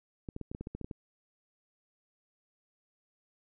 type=clicks; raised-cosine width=3 ms; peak=-26 dBFS; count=11; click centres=0.288 / 0.364 / 0.413 / 0.515 / 0.549 / 0.61 / 0.671 / 0.75 / 0.813 / 0.845 / 0.912 s; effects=none